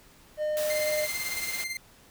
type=tone; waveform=triangle; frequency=608 Hz; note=D#5; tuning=40 cents flat; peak=-24 dBFS; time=0.37-1.08 s; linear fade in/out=50 ms
type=noise; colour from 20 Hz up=white; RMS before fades=-36 dBFS; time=0.57-1.64 s; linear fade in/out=0 ms
type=tone with tremolo; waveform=sawtooth; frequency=2093 Hz; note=C7; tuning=in tune; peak=-26 dBFS; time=0.7-1.77 s; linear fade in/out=2 ms; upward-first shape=sine; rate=18 Hz; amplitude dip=65%
effects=pink hiss -56 dBFS RMS until 2.1 s